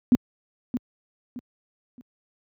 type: tone with echo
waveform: sine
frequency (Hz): 246.9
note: B3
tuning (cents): 0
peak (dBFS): -12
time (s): 0.12-0.15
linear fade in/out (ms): 0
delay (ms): 620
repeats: 3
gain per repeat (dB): -10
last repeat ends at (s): 2.01
effects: high-pass 80 Hz 12 dB/octave